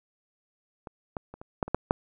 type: clicks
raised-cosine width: 1 ms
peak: -25 / -18 / -28 / -28 / -11 / -23 / -9 / -7 dBFS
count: 8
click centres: 0.872 / 1.168 / 1.34 / 1.415 / 1.628 / 1.68 / 1.746 / 1.909 s
effects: none